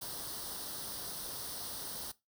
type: noise with comb filter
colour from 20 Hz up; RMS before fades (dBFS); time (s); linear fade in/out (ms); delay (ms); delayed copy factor
white; -42; 0.01-2.12; 10; 0.21; +0.75
effects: noise-tail reverb RT60 0.2 s tail -18 dB re dry